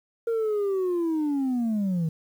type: linear sweep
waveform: sine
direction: down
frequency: 466.2 to 155.56 Hz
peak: -20 dBFS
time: 0.27-2.09 s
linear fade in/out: 5 ms
effects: tanh soft clip ceiling -22 dBFS + 9-bit